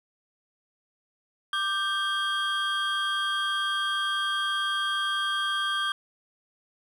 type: tone cluster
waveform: triangle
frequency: 1185 / 1566 / 3248 Hz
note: D6 / G6 / G#7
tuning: +15 / -2 / -39 cents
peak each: -28 dBFS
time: 1.53-5.92 s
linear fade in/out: 2 ms
effects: none